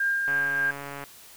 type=tone with tremolo; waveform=sine; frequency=1603 Hz; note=G6; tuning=38 cents sharp; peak=-21 dBFS; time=0-0.71 s; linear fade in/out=5 ms; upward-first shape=triangle; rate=3.4 Hz; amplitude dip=35%
type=click train; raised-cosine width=0.5 ms; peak=-22 dBFS; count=108; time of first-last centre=0.28-1.039 s; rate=141 Hz
effects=white hiss -49 dBFS RMS until 1.36 s